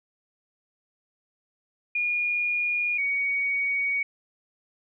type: tone pair in turn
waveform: sine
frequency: 2434 / 2244 Hz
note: D#7 / C#7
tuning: -39 / +21 cents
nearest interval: minor second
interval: 140 cents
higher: first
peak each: -23 dBFS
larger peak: neither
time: 1.95-2.98 / 2.98-4.03 s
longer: second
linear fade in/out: 5 ms
effects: none